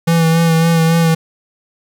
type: tone with vibrato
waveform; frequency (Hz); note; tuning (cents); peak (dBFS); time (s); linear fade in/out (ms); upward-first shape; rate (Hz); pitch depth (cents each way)
square; 164.81; E3; 0; -10; 0.07-1.15; 10; sine; 3.6; 27
effects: 8-bit